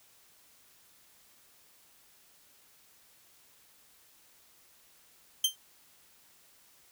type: tone with exponential decay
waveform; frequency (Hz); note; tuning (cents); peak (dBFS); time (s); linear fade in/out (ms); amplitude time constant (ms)
sawtooth; 3136; G7; 0; -17; 5.44-5.56; 5; 24
effects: white hiss -62 dBFS RMS until 6.91 s